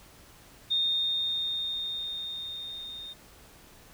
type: tone with level ramp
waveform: sine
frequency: 3666 Hz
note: A#7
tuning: 30 cents flat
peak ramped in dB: -23 to -39 dBFS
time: 0.7-3.14 s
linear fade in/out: 20 ms
effects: pink hiss -54 dBFS RMS until 3.93 s